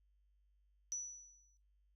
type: tone with exponential decay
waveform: sine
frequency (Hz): 5920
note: F#8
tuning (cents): 0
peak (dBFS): -36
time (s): 0.92-1.57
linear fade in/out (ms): 0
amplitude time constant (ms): 140
effects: noise-tail reverb RT60 0.2 s tail -18 dB re dry + added 50 Hz sine -70 dBFS peak until 1.95 s